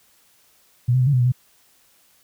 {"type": "tone with pitch steps", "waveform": "sine", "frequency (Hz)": [121.9, 128.8, 125.9, 143.6, 126.4, 122.3, 126.5], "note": ["B2", "C3", "B2", "D3", "B2", "B2", "B2"], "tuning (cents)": [-22, -27, 34, -39, 41, -16, 42], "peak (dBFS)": -14, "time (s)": [0.88, 1.321], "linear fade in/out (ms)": 10, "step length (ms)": 63, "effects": ["white hiss -58 dBFS RMS until 2.23 s"]}